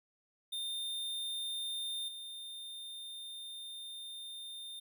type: tone with level steps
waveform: square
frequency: 3625 Hz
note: A#7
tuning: 49 cents flat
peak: -37 / -44 dBFS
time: 0.52-4.8 s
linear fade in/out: 10 ms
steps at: 2.08 s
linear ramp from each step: 5 ms
effects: none